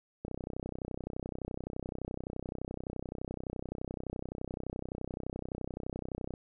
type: click train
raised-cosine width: 2 ms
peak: -24 dBFS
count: 194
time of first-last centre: 0.25-6.338 s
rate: 31.7 Hz
effects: none